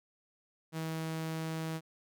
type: tone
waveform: sawtooth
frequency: 160.7 Hz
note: E3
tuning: 44 cents flat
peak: -31 dBFS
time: 0.72-1.81 s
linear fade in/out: 50 ms
effects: none